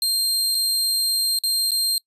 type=tone with dropouts; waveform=sawtooth; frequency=4184 Hz; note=C8; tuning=1 cent flat; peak=-16 dBFS; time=0.02-1.98 s; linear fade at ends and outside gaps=1 ms; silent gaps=0.547-0.55 / 1.388-1.436 / 1.708-1.717 s; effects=noise-tail reverb RT60 0.1 s tail -25 dB re dry + resampled to 32000 Hz